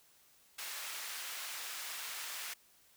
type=high-pass noise; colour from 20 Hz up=pink; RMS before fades=-43 dBFS; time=0.58-2.54 s; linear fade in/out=10 ms; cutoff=1400 Hz; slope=12 dB/octave; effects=white hiss -66 dBFS RMS until 2.96 s

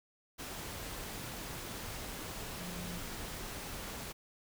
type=tone in noise; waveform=sine; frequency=176.6 Hz; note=F3; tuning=20 cents sharp; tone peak=-43 dBFS; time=2.59-3 s; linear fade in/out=20 ms; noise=pink; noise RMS=-43 dBFS; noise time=0.38-4.13 s; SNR=-3 dB; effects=none

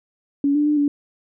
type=tone with pitch steps; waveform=sine; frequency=282.6 / 295.1 / 298.4 / 288.2 Hz; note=C#4 / D4 / D4 / D4; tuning=+34 / +8 / +28 / -33 cents; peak=-15 dBFS; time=0.44-0.88 s; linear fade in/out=2 ms; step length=110 ms; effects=none

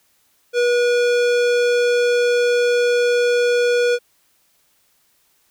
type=tone with hard clipping; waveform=sine; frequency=483.9 Hz; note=B4; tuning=35 cents flat; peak=-16 dBFS; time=0.53-3.99 s; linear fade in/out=50 ms; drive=18 dB; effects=white hiss -61 dBFS RMS until 5.5 s

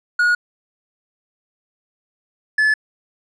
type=tone pair in turn; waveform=triangle; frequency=1447 / 1726.8 Hz; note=F#6 / A6; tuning=-39 / -33 cents; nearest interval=minor third; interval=306 cents; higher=second; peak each=-11 dBFS; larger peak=neither; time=0.19-0.35 / 2.58-2.74 s; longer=neither; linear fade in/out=5 ms; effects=resampled to 22050 Hz

